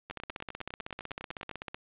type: two click trains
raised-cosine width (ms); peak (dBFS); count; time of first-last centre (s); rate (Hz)
0.3; -24 / -21; 15 / 27; 0.1-1.513 / 0.11-1.745; 9.91 / 15.9
effects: resampled to 8000 Hz + 10-bit